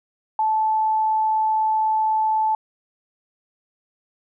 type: tone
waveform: sine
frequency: 872 Hz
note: A5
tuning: 16 cents flat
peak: -17 dBFS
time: 0.39-2.55 s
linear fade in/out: 2 ms
effects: none